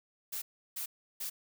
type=noise bursts; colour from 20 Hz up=blue; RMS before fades=-38 dBFS; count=3; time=0.32-1.3 s; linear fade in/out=10 ms; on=100 ms; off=340 ms; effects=none